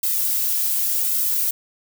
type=noise with flanger; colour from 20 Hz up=violet; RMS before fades=-21 dBFS; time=0.03-1.51 s; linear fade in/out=5 ms; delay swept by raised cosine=1.7 to 3.2 ms; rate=0.89 Hz; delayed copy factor=-0.95; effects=none